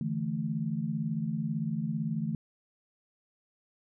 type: chord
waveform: sine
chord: D suspended second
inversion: none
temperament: equal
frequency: 146.83 / 164.81 / 220 Hz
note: D3 / E3 / A3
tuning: 0 / 0 / 0 cents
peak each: -35 / -33 / -33 dBFS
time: 0.01-2.35 s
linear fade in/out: 2 ms
effects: none